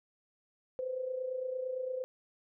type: tone with amplitude modulation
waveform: sine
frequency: 513 Hz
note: C5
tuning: 34 cents flat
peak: -31 dBFS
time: 0.79-2.04 s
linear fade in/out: 0 ms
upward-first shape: sine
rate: 28.8 Hz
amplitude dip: 60%
effects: none